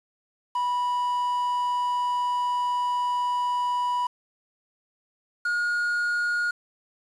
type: tone pair in turn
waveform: triangle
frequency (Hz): 982 / 1433.9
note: B5 / F6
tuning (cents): -10 / +45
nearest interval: perfect fifth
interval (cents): 655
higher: second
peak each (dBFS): -21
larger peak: neither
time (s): 0.55-4.07 / 5.45-6.51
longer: first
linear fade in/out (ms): 5
effects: resampled to 24000 Hz + 8-bit